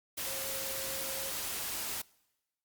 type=tone in noise; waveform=sine; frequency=537 Hz; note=C5; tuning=45 cents sharp; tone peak=-44 dBFS; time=0.26-1.31 s; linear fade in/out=10 ms; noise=white; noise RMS=-37 dBFS; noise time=0.17-2.02 s; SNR=-10 dB; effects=noise-tail reverb RT60 1.0 s tail -24 dB re dry + Opus 48 kbps